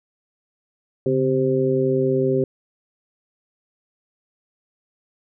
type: harmonic tone with a mistuned harmonic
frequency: 130.81 Hz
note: C3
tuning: in tune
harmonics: 1 / 2 / 3 / 4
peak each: -24 / -24 / -19 / -25 dBFS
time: 1.06-2.44 s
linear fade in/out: 2 ms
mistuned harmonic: 1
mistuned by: +98 cents
effects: none